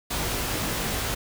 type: noise with comb filter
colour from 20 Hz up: pink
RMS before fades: -28 dBFS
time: 0.1-1.15 s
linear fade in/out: 10 ms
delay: 19 ms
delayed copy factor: +0.5
effects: none